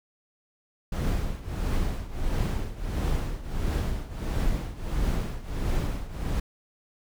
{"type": "noise with tremolo", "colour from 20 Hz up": "brown", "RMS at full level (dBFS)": -24, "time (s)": [0.92, 6.4], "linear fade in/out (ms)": 5, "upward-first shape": "triangle", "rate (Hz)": 1.5, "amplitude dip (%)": 85, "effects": []}